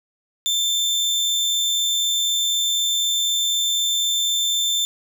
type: tone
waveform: 30% pulse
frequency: 3556 Hz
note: A7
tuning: 18 cents sharp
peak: -16 dBFS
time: 0.46-4.85 s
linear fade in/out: 0 ms
effects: none